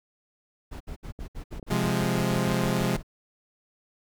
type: noise bursts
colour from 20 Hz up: brown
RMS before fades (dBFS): -36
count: 15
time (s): 0.71-3.031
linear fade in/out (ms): 20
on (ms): 95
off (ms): 64
type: clicks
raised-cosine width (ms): 2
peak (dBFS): -27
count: 7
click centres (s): 1.191 / 1.528 / 1.595 / 1.628 / 1.754 / 1.88 / 2.157
type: chord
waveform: sawtooth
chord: F minor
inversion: second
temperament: equal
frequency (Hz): 130.81 / 174.61 / 207.7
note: C3 / F3 / Ab3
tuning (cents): 0 / 0 / 0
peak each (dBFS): -24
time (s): 1.7-2.97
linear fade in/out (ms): 10
effects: none